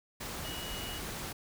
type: tone in noise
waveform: sine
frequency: 2912 Hz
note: F#7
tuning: 28 cents flat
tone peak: -43 dBFS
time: 0.44-0.99 s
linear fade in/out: 10 ms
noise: pink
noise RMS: -40 dBFS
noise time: 0.2-1.33 s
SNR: -6 dB
effects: none